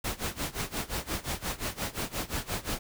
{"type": "noise with tremolo", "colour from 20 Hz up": "pink", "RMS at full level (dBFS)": -31, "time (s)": [0.04, 2.79], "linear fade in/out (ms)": 5, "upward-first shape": "sine", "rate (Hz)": 5.7, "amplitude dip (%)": 90, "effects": []}